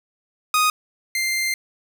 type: tone pair in turn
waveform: sawtooth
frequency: 1244.5 / 2093 Hz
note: D#6 / C7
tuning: 0 / 0 cents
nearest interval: major sixth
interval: 900 cents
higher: second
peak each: -12 / -17 dBFS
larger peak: first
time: 0.54-0.7 / 1.15-1.54 s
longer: second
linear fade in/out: 2 ms
effects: none